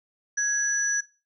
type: tone pair together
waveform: sine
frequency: 1661.2 / 5920 Hz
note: G#6 / F#8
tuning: 0 / 0 cents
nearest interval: octave + minor seventh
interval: 2200 cents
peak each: -25 dBFS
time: 0.37-1.01 s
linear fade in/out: 10 ms
effects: noise-tail reverb RT60 0.3 s tail -18 dB re dry